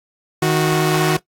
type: tone pair together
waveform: sawtooth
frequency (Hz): 155.56 / 367.4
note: D#3 / F#4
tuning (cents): 0 / -12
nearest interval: octave + minor third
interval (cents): 1488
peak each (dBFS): -13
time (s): 0.42-1.17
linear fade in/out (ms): 5
effects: noise-tail reverb RT60 0.1 s tail -17 dB re dry + AAC 48 kbps